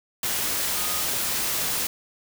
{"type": "tone in noise", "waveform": "sine", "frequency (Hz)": 1244.5, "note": "D#6", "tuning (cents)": 0, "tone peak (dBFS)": -37, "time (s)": [0.76, 1.01], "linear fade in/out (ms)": 2, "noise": "white", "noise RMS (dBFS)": -26, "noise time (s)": [0.23, 1.87], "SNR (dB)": -14, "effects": []}